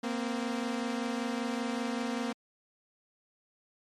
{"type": "tone pair together", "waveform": "sawtooth", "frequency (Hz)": [233.1, 258.3], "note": ["A#3", "C4"], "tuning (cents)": [0, -22], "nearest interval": "major second", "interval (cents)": 178, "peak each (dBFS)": [-29, -31], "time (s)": [0.03, 2.33], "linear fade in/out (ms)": 10, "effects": ["low-pass 7000 Hz 12 dB/octave", "MP3 64 kbps"]}